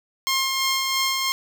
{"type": "tone with tremolo", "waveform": "10% pulse", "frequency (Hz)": 1067, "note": "C6", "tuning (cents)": 34, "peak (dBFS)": -11, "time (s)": [0.27, 1.32], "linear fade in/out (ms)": 0, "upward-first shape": "sine", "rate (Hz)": 3, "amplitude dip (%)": 30, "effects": ["8-bit"]}